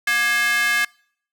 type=tone with high-pass filter; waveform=square; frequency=237.1 Hz; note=A#3; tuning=30 cents sharp; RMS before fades=-19 dBFS; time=0.07-0.85 s; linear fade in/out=5 ms; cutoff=1800 Hz; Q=4.6; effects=noise-tail reverb RT60 0.6 s tail -26 dB re dry